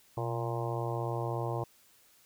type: harmonic tone with a mistuned harmonic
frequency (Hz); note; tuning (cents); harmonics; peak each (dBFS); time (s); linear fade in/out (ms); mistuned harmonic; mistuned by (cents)
116.54; A#2; 0; 1 / 3 / 4 / 5 / 6 / 7 / 8 / 9; -34 / -39 / -40 / -41 / -42 / -42 / -43 / -44; 0.17-1.64; 5; 1; +92
effects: white hiss -63 dBFS RMS until 2.25 s